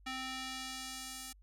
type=tone with band-pass filter sweep; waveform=square; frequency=260.9 Hz; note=C4; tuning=5 cents flat; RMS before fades=-43 dBFS; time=0.06-1.33 s; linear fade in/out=10 ms; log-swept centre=2600 to 9600 Hz; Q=0.76; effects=added 49 Hz sine -58 dBFS peak until 1.42 s